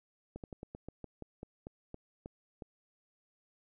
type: slowing click train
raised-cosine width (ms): 2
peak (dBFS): -30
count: 13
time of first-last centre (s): 0.36-2.622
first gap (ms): 78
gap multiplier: 1.15
effects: none